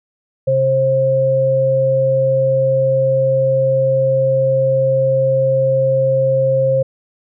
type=tone pair together; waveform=sine; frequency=132.9 / 532.4 Hz; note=C3 / C5; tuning=+27 / +30 cents; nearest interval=2 octaves; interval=2403 cents; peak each=-19 / -12 dBFS; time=0.47-6.83 s; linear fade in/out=10 ms; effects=none